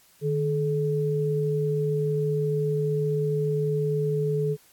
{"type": "tone pair together", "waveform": "sine", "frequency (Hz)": [151.88, 429.3], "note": ["D#3", "A4"], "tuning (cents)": [-41, -43], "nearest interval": "octave + tritone", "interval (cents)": 1798, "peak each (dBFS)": -25, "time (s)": [0.21, 4.57], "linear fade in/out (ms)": 50, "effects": ["white hiss -58 dBFS RMS until 4.72 s", "AAC 64 kbps"]}